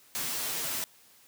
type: noise with comb filter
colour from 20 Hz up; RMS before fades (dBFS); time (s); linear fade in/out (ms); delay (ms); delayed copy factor
white; -33; 0.15-0.84; 0; 9.9; -0.8
effects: white hiss -59 dBFS RMS until 1.27 s + high-pass 80 Hz 12 dB/octave